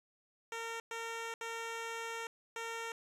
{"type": "tone bursts at uneven times", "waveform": "10% pulse", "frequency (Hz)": 457.8, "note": "A#4", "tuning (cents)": -31, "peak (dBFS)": -31, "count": 4, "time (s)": [[0.52, 0.8], [0.91, 1.34], [1.41, 2.27], [2.56, 2.92]], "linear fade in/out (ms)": 2, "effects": ["low-pass 9000 Hz 12 dB/octave", "11-bit"]}